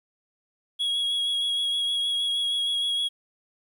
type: tone with vibrato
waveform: triangle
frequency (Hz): 3322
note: G#7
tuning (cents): 0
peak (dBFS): -22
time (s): 0.79-3.09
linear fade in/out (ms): 20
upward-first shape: sine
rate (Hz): 6.4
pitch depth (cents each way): 17
effects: 10-bit